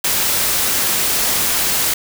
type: noise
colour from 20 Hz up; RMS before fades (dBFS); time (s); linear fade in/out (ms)
white; -17; 0.04-1.94; 5
effects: none